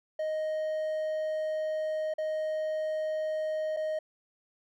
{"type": "tone with dropouts", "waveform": "triangle", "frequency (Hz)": 623, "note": "D#5", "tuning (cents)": 2, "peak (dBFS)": -27, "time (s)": [0.19, 3.99], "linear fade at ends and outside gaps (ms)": 5, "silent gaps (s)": [[2.139, 2.182], [3.765, 3.769]], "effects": []}